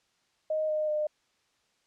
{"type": "tone with pitch steps", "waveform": "sine", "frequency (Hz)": [622.3, 614.1, 606], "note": ["D#5", "D#5", "D#5"], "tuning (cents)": [0, -23, -46], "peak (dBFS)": -26, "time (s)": [0.5, 1.07], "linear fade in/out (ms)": 5, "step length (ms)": 190, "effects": ["white hiss -71 dBFS RMS until 1.86 s", "low-pass 6000 Hz 12 dB/octave"]}